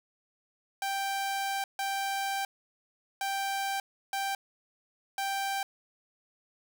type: tone bursts at uneven times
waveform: sawtooth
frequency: 785 Hz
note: G5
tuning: 2 cents sharp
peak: -26 dBFS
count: 5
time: 0.82-1.64 / 1.79-2.45 / 3.21-3.8 / 4.13-4.35 / 5.18-5.63 s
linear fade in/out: 2 ms
effects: none